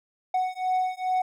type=beating tone pair; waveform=triangle; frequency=740 / 742.4 Hz; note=F#5 / F#5; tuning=0 / +6 cents; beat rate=2.4 Hz; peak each=-25 dBFS; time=0.34-1.22 s; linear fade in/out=5 ms; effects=none